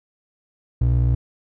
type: ring-modulated tone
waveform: triangle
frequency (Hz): 93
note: F#2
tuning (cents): +9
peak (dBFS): -10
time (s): 0.81-1.15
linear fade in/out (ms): 5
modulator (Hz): 29.5
effects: none